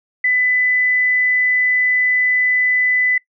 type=tone; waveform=sine; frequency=2000 Hz; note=B6; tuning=21 cents sharp; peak=-13 dBFS; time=0.24-3.18 s; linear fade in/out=5 ms; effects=noise-tail reverb RT60 0.1 s tail -20 dB re dry